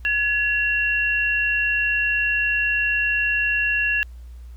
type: tone pair together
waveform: sine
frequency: 1692 / 2735 Hz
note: G#6 / F7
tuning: +32 / -37 cents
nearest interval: minor sixth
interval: 831 cents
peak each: -21 dBFS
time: 0.05-4.03 s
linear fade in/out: 0 ms
effects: added 60 Hz sine -36 dBFS peak until 4.56 s + pink hiss -60 dBFS RMS until 4.56 s